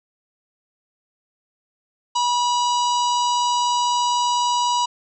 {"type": "harmonic tone with a mistuned harmonic", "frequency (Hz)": 973, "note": "B5", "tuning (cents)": -26, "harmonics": [1, 3, 4, 5, 6, 7, 8], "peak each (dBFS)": [-18, -28, -30, -32, -34, -35, -36], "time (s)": [2.15, 4.86], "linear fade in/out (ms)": 10, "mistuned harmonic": 5, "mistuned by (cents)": -18, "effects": []}